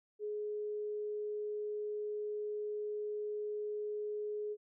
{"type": "tone", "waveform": "sine", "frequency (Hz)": 420, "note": "G#4", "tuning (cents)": 19, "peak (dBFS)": -36, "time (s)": [0.19, 4.57], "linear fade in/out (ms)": 50, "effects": []}